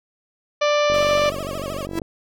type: harmonic tone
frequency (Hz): 590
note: D5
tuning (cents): +8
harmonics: 1 / 2 / 3 / 4 / 5 / 6 / 7 / 8 / 9 / 10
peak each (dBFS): -17 / -23 / -31 / -27 / -31 / -34 / -35 / -39 / -40 / -37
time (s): 0.61-1.3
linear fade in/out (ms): 10
type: click train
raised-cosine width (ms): 2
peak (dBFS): -17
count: 54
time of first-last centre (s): 0.9-2.018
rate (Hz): 47.4
type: tone with vibrato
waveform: 30% pulse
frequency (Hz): 596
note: D5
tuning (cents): +25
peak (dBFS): -26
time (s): 0.93-1.87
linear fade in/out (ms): 20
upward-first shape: sine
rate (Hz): 13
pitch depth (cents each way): 170
type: tone with exponential growth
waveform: 45% pulse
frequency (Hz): 329.6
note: E4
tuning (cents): 0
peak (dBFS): -20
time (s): 1.86-1.99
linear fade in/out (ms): 2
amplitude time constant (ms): 28
effects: none